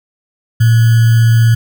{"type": "tone with sample-and-hold", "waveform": "sine", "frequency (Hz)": 114.5, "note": "A#2", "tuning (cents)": -31, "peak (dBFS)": -5, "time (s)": [0.6, 1.55], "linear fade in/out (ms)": 10, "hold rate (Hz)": 1575, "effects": []}